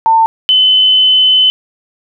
sine tone pair in turn, 898 / 3033 Hz, A5 / F#7, +35 / +42 cents, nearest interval octave + major sixth, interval 2107 cents, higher second, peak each -5 dBFS, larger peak neither, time 0.06-0.26 / 0.49-1.5 s, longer second, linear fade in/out 0 ms, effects none

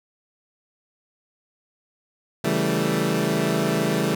20% pulse chord, A dominant seventh, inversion first, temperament equal, 138.59 / 164.81 / 196 / 220 Hz, C#3 / E3 / G3 / A3, 0 / 0 / 0 / 0 cents, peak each -23 / -20 / -21 / -21 dBFS, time 2.44-4.15 s, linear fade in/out 5 ms, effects none

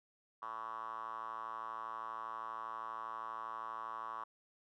5% pulse tone with band-pass filter, 112.5 Hz, A2, 39 cents sharp, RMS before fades -44 dBFS, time 0.42-4.24 s, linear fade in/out 5 ms, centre 1100 Hz, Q 7.3, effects none

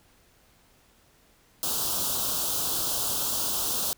white band-stop noise, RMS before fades -28 dBFS, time 1.63-3.93 s, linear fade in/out 0 ms, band 1400 to 3000 Hz, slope 48 dB/octave, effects pink hiss -61 dBFS RMS until 3.97 s

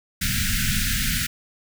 pink band-stop noise, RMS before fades -23 dBFS, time 0.21-1.27 s, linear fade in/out 10 ms, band 250 to 1400 Hz, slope 96 dB/octave, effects none

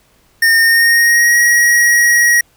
square tone with pitch glide, 1825 to 1898.1 Hz, A#6 to A#6, -37 to +31 cents, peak -8 dBFS, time 0.42-2.41 s, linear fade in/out 5 ms, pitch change +68 cents, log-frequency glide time 0.59-1.37 s, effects pink hiss -53 dBFS RMS until 2.56 s

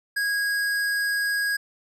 sine tone with tanh clipping, 1646 Hz, G#6, 16 cents flat, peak -24 dBFS, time 0.16-1.57 s, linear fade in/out 10 ms, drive 18 dB, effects none

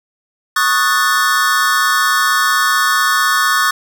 square chord, D# half-diminished seventh, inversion third, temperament equal, 1108.7 / 1244.5 / 1480 / 1760 Hz, C#6 / D#6 / F#6 / A6, 0 / 0 / 0 / 0 cents, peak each -18 dBFS, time 0.56-3.71 s, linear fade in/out 5 ms, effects none

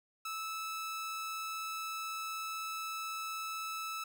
sawtooth tone, 1309 Hz, E6, 13 cents flat, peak -34 dBFS, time 0.25-4.04 s, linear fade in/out 5 ms, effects none

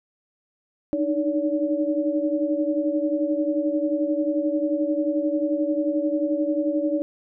sine tone cluster, 301 / 312.3 / 571 Hz, D4 / D#4 / D5, +43 / +7 / -49 cents, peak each -25 dBFS, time 0.93-7.02 s, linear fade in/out 0 ms, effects none

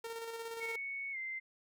sawtooth tone with tremolo, 458.1 Hz, A#4, 30 cents flat, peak -36 dBFS, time 0.04-0.76 s, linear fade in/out 5 ms, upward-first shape square, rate 17 Hz, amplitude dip 35%
sine tone with pitch glide, 2217 to 2081 Hz, C#7 to C7, 0 to -10 cents, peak -38 dBFS, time 0.6-1.4 s, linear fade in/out 20 ms, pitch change -110 cents, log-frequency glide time 1.12-1.17 s
effects none

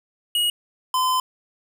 square tone pair in turn, 2894 / 1023.2 Hz, F#7 / C6, -39 / -39 cents, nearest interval octave + tritone, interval 1800 cents, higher first, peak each -19 dBFS, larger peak neither, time 0.35-0.5 / 0.94-1.2 s, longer second, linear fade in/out 2 ms, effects none

